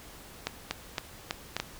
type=clicks; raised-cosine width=0.2 ms; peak=-12 dBFS; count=6; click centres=0.47 / 0.71 / 0.982 / 1.309 / 1.566 / 1.6 s; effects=pink hiss -49 dBFS RMS until 1.79 s